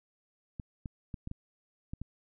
clicks, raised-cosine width 5 ms, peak -26 dBFS, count 7, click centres 0.598 / 0.858 / 1.142 / 1.274 / 1.314 / 1.935 / 2.016 s, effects none

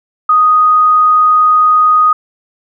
sine tone, 1244.5 Hz, D#6, in tune, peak -5 dBFS, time 0.29-2.13 s, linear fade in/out 5 ms, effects none

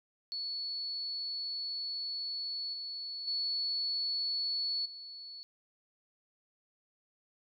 sine tone with level steps, 4416 Hz, C#8, 7 cents flat, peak -35 / -38 / -31 / -44 dBFS, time 0.32-5.43 s, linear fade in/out 0 ms, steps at 2.73 / 3.27 / 4.85 s, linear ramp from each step 10 ms, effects none

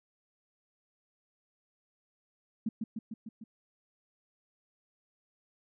sine tone with echo, 221.8 Hz, A3, 14 cents sharp, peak -28 dBFS, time 2.66-2.69 s, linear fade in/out 5 ms, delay 150 ms, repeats 5, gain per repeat -3 dB, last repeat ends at 3.44 s, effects none

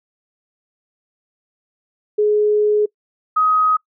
sine tone pair in turn, 420.4 / 1259.8 Hz, G#4 / D#6, +21 / +21 cents, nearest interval octave + perfect fifth, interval 1900 cents, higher second, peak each -12 / -12 dBFS, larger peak neither, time 2.18-2.86 / 3.36-3.77 s, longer first, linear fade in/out 10 ms, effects noise-tail reverb RT60 0.1 s tail -24 dB re dry

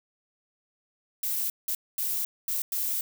violet noise bursts at uneven times, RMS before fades -29 dBFS, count 5, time 1.23-1.5 / 1.68-1.75 / 1.98-2.25 / 2.48-2.62 / 2.72-3.01 s, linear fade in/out 2 ms, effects none

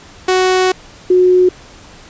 sawtooth / sine tone pair in turn, 371.1 / 364.7 Hz, F#4 / F#4, +5 / -25 cents, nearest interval unison, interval 30 cents, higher first, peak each -6 dBFS, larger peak neither, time 0.28-0.72 / 1.1-1.49 s, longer first, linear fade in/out 5 ms, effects pink hiss -39 dBFS RMS until 2.09 s + resampled to 16000 Hz

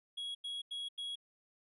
triangle tone bursts, 3322 Hz, G#7, in tune, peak -37 dBFS, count 4, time 0.17-1.157 s, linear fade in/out 10 ms, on 180 ms, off 89 ms, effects resampled to 32000 Hz

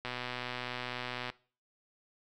click train, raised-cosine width 0.3 ms, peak -21 dBFS, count 156, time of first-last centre 0.05-1.3 s, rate 124 Hz, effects noise-tail reverb RT60 0.4 s tail -20 dB re dry

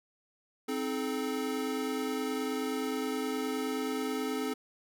square chord, A diminished, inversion first, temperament equal with one note detuned, 261.6 / 311.1 / 429.5 Hz, C4 / Eb4 / A4, 0 / 0 / -42 cents, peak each -35 / -39 / -36 dBFS, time 0.68-4.54 s, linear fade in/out 10 ms, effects none

